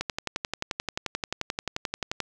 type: click train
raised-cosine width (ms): 0.2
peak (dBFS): -11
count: 26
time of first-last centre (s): 0.01-2.203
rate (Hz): 11.4
effects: none